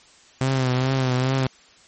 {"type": "tone with vibrato", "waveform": "sawtooth", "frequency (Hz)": 129.8, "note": "C3", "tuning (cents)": -13, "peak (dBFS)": -15, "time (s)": [0.41, 1.47], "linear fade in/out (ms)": 2, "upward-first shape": "triangle", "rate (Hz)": 2.4, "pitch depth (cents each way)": 64, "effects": ["white hiss -52 dBFS RMS until 1.87 s", "MP3 32 kbps"]}